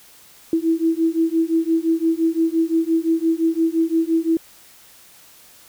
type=beating tone pair; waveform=sine; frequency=324.5 / 330.3 Hz; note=E4 / E4; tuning=-27 / +4 cents; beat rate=5.8 Hz; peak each=-19 dBFS; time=0.53-4.37 s; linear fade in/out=2 ms; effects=white hiss -48 dBFS RMS until 5.68 s